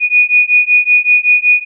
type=beating tone pair; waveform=sine; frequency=2462 / 2467.3 Hz; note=D#7 / D#7; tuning=-19 / -15 cents; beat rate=5.3 Hz; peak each=-10 dBFS; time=0-1.65 s; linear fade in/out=50 ms; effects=none